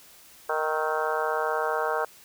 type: harmonic tone with a mistuned harmonic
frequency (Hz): 155.56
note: D#3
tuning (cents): 0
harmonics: 3 / 4 / 5 / 6 / 7 / 8 / 9 / 10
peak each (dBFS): -30 / -31 / -32 / -33 / -33 / -34 / -35 / -35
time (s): 0.49-2.05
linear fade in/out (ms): 5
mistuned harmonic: 8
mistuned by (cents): +66
effects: white hiss -52 dBFS RMS until 2.24 s